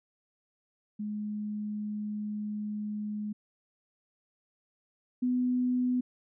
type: tone pair in turn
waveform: sine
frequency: 210 / 249.7 Hz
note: G#3 / B3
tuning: +19 / +19 cents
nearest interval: minor third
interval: 300 cents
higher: second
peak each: -32 / -25 dBFS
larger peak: second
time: 0.99-3.33 / 5.22-6.01 s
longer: first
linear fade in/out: 10 ms
effects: none